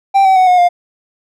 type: tone with pitch steps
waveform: triangle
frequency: 784 / 763.4 / 743.4 / 723.9 / 704.9 Hz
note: G5 / G5 / F#5 / F#5 / F5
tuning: 0 / -46 / +8 / -38 / +16 cents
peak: -4 dBFS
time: 0.14-0.69 s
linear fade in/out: 20 ms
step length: 110 ms
effects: none